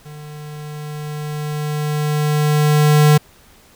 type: tone with level ramp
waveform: square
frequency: 150 Hz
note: D3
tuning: 37 cents sharp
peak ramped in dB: -34 to -8 dBFS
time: 0.05-3.18 s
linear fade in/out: 10 ms
effects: pink hiss -49 dBFS RMS until 3.75 s